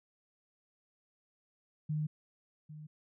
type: tone with echo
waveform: sine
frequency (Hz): 152.6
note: D#3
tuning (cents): -33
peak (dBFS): -31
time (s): 1.89-2.07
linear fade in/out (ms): 10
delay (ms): 800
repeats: 1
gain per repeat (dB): -14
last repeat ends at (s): 2.87
effects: none